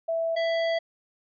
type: tone pair in turn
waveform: sine / square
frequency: 659.3 / 662.5 Hz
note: E5 / E5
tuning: 0 / +9 cents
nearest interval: unison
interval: 9 cents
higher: second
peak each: -24 dBFS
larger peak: neither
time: 0.08-0.36 / 0.36-0.79 s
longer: second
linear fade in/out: 10 ms
effects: resampled to 11025 Hz